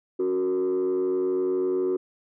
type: tone with frequency modulation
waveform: sine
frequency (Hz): 370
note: F#4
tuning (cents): 0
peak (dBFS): -20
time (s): 0.19-1.97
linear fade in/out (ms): 10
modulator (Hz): 92.1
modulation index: 0.6
effects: tanh soft clip ceiling -20 dBFS